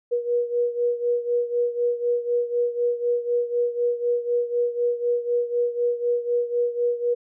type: beating tone pair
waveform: sine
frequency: 480 / 484 Hz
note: B4 / B4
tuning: -49 / -35 cents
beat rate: 4 Hz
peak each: -22 / -26 dBFS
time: 0.11-7.15 s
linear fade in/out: 20 ms
effects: none